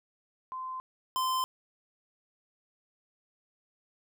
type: tone pair in turn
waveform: sine / square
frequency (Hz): 1034 / 1034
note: C6 / C6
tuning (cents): -21 / -21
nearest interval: unison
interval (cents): 0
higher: neither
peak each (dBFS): -35 / -28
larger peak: second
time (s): 0.52-0.8 / 1.16-1.44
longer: neither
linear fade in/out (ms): 0
effects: none